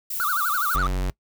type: noise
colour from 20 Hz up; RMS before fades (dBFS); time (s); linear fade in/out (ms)
violet; -29; 0.1-0.76; 5
type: tone with vibrato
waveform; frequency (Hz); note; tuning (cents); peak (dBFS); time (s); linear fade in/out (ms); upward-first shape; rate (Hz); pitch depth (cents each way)
triangle; 1309; E6; -13; -20; 0.2-0.87; 0; sine; 12; 220
type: tone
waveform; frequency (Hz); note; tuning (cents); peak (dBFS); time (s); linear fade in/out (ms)
square; 46.25; F#1; 0; -23; 0.75-1.1; 0
effects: noise-tail reverb RT60 0.1 s tail -22 dB re dry